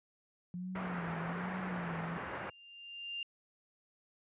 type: tone with vibrato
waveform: sine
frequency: 175.8 Hz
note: F3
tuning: 12 cents sharp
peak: -38 dBFS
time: 0.54-2.17 s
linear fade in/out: 0 ms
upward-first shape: sine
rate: 1.2 Hz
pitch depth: 99 cents each way
type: low-pass noise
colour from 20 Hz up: white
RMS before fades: -42 dBFS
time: 0.75-2.5 s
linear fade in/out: 5 ms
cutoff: 1800 Hz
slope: 24 dB/octave
type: tone with exponential growth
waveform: sine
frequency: 2794 Hz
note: F7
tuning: in tune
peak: -36 dBFS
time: 1.89-3.23 s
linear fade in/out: 2 ms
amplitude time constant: 290 ms
effects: high-pass 80 Hz 12 dB/octave + resampled to 8000 Hz